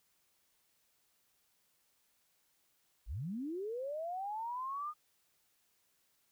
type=linear sweep; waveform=sine; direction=up; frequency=36.71 to 1236 Hz; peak=-37 dBFS; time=3.06-4.94 s; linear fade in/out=50 ms; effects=white hiss -75 dBFS RMS until 6.31 s